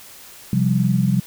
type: chord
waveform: sine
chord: C suspended fourth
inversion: none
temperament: equal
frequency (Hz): 130.81 / 174.61 / 196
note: C3 / F3 / G3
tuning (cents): 0 / 0 / 0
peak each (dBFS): -19 / -20 / -19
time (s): 0.53-1.2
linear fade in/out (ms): 2
effects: white hiss -42 dBFS RMS until 1.26 s